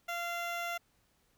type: tone with notch filter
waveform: 15% pulse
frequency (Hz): 690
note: F5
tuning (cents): -21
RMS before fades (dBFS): -37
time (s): 0.08-0.78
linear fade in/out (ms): 10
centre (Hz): 8700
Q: 1.3
effects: pink hiss -72 dBFS RMS until 1.37 s